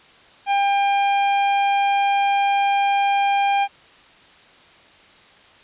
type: tone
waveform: 45% pulse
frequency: 799 Hz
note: G5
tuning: 33 cents sharp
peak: -16 dBFS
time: 0.46-3.68 s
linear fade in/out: 50 ms
effects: white hiss -49 dBFS RMS until 5.63 s + resampled to 8000 Hz